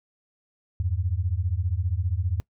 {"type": "beating tone pair", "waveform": "sine", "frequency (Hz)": [82.41, 97.41], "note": ["E2", "G2"], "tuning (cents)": [0, -10], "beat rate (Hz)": 15, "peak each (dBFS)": -26, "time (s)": [0.8, 2.4], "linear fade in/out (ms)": 0, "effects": ["noise-tail reverb RT60 0.1 s tail -23 dB re dry"]}